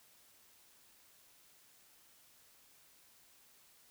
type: silence
effects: white hiss -65 dBFS RMS until 3.9 s